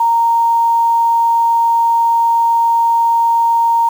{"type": "tone with quantisation", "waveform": "sine", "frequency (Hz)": 927, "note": "A#5", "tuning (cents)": -10, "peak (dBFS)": -9, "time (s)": [0, 3.89], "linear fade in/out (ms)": 5, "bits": 6, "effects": []}